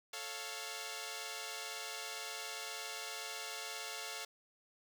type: chord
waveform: 5% pulse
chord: A augmented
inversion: none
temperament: equal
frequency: 440 / 554.4 / 698.5 Hz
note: A4 / C#5 / E#5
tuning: 0 / 0 / 0 cents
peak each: -35 / -36 / -34 dBFS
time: 0.13-4.25 s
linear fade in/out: 5 ms
effects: none